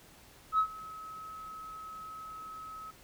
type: tone with ADSR envelope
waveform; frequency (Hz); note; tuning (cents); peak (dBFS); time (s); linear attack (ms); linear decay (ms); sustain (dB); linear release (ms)
sine; 1285; E6; -45; -21; 0.52-2.91; 66; 81; -21; 9
effects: tanh soft clip ceiling -19 dBFS + pink hiss -57 dBFS RMS until 3.03 s